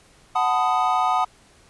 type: chord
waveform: triangle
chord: B dominant seventh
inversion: second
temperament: equal with one note detuned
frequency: 740 / 880 / 1003.3 / 1244.5 Hz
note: F#5 / A5 / B5 / D#6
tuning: 0 / 0 / +27 / 0 cents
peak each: -20 / -23 / -24 / -21 dBFS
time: 0.35-1.25 s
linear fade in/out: 10 ms
effects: pink hiss -54 dBFS RMS until 1.69 s + resampled to 24000 Hz